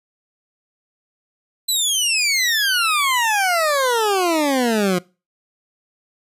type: exponential sweep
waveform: 20% pulse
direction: down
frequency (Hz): 4081 to 174.61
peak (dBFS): -11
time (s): 1.68-4.99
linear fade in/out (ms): 10
effects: noise-tail reverb RT60 0.3 s tail -23 dB re dry + resampled to 32000 Hz